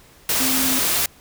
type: tone in noise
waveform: sine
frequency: 261.6 Hz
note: C4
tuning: in tune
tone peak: -24 dBFS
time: 0.4-0.79 s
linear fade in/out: 2 ms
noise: white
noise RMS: -20 dBFS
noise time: 0.29-1.06 s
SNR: -7 dB
effects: pink hiss -50 dBFS RMS until 1.2 s